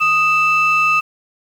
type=tone pair together; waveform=sine; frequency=1244.5 / 2646 Hz; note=D#6 / E7; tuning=0 / +6 cents; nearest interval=octave + minor second; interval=1306 cents; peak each=-13 dBFS; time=0-1.01 s; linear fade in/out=20 ms; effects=tanh soft clip ceiling -7 dBFS + 7-bit